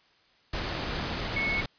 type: tone in noise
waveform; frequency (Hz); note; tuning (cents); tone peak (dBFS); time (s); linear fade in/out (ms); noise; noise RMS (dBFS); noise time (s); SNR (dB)
sine; 2202; C#7; -12; -27; 1.36-1.61; 5; pink; -32; 0.53-1.66; +2
effects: white hiss -63 dBFS RMS until 1.78 s + resampled to 11025 Hz

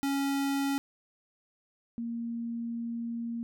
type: tone pair in turn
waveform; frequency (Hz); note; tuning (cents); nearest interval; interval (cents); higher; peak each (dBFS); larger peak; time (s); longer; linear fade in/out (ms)
square / sine; 277.2 / 233.1; C#4 / A#3; 0 / 0; minor third; 300; first; -28 / -32; first; 0.03-0.78 / 1.98-3.43; second; 0
effects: none

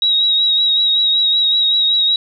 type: tone with vibrato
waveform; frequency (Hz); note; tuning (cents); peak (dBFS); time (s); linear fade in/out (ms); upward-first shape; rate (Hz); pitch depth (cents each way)
sine; 3822; A#7; +43; -11; 0.02-2.16; 2; triangle; 5.3; 38
effects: none

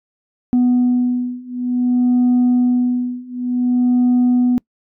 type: beating tone pair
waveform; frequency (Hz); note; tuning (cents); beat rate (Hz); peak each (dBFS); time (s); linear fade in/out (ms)
sine; 246.9 / 247.45; B3 / B3; 0 / +4; 0.55; -15 / -14; 0.53-4.58; 0
effects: noise-tail reverb RT60 0.1 s tail -26 dB re dry + tanh soft clip ceiling -9 dBFS

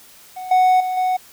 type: tone with level steps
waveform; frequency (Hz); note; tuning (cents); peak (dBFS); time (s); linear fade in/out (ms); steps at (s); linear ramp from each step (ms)
triangle; 740; F#5; 0; -26 / -9 / -18 / -14; 0.36-1.17; 10; 0.51 / 0.8 / 0.97; 5
effects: white hiss -46 dBFS RMS until 1.32 s

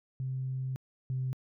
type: tone pair in turn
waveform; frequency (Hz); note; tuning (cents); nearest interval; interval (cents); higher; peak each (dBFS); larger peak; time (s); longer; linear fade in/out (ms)
sine; 130.81 / 129.68; C3 / C3; 0 / -15; unison; 15; first; -31 / -29; second; 0.2-0.76 / 1.1-1.33; first; 0
effects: tanh soft clip ceiling -25 dBFS

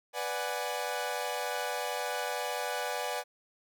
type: chord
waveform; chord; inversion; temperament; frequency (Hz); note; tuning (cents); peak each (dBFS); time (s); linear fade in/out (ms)
sawtooth; G# half-diminished seventh; first; equal; 493.9 / 587.3 / 740 / 830.6; B4 / D5 / F#5 / G#5; 0 / 0 / 0 / 0; -34; 0.13-3.24; 50
effects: none

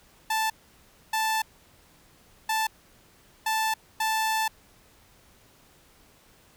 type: tone bursts at uneven times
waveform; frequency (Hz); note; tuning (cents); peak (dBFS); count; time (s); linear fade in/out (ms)
sawtooth; 880; A5; 0; -20; 5; 0.3-0.5 / 1.13-1.42 / 2.49-2.67 / 3.46-3.74 / 4-4.48; 5
effects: pink hiss -58 dBFS RMS until 6.56 s

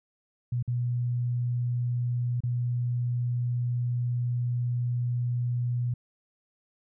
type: tone with dropouts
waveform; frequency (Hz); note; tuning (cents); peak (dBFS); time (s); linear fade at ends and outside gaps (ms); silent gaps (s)
sine; 121.8; B2; -24; -25; 0.52-5.94; 5; 0.627-0.677 / 2.405-2.435
effects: none

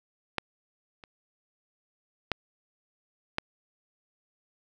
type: clicks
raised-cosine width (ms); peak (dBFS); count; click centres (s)
0.3; -11 / -30 / -10 / -11; 4; 0.383 / 1.038 / 2.317 / 3.384
effects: none

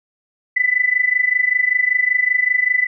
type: tone with amplitude modulation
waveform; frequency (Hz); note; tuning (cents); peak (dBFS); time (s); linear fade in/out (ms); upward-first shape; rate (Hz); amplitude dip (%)
sine; 1997; B6; +19; -10; 0.56-2.87; 10; sine; 25.2; 85
effects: none

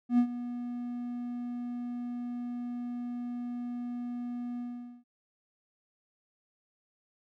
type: tone with ADSR envelope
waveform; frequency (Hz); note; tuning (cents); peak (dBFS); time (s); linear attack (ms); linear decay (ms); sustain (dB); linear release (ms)
triangle; 242.6; B3; -31; -17; 0.09-5.04; 94; 81; -15; 450
effects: none

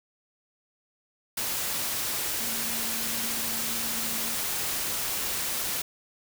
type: tone in noise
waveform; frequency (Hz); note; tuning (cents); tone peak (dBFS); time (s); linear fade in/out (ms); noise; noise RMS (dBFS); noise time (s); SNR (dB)
sine; 227.7; A#3; -40; -41; 2.4-4.35; 5; white; -30; 1.37-5.82; -14
effects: none

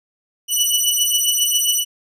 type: beating tone pair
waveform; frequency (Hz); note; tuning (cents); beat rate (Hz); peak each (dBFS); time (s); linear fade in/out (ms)
15% pulse; 2953 / 2960.4; F#7 / F#7; -4 / 0; 7.4; -11; 0.48-1.85; 50
effects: none

